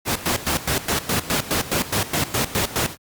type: noise with tremolo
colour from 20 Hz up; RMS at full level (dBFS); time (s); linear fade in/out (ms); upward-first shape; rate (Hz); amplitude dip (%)
pink; -20; 0.05-2.97; 50; square; 4.8; 80
effects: high-pass 80 Hz 12 dB/octave + Opus 48 kbps